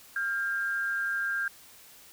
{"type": "tone pair together", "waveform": "sine", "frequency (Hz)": [1396.9, 1605], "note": ["F6", "G6"], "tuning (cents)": [0, 40], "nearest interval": "major second", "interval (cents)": 240, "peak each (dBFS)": [-35, -28], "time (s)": [0.16, 1.48], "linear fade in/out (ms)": 2, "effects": ["white hiss -53 dBFS RMS until 2.12 s"]}